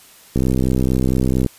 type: click train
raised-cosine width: 3 ms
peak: -5 dBFS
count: 72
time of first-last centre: 0.36-1.462 s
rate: 64.4 Hz
effects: white hiss -46 dBFS RMS until 1.58 s + resampled to 32000 Hz